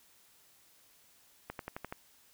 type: accelerating click train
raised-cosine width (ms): 0.5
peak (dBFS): -24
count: 6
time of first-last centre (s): 1.5-1.925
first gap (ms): 92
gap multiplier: 0.96
effects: white hiss -64 dBFS RMS until 2.33 s